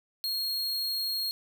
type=tone; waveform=45% pulse; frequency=4267 Hz; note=C8; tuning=33 cents sharp; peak=-28 dBFS; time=0.24-1.31 s; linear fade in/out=0 ms; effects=none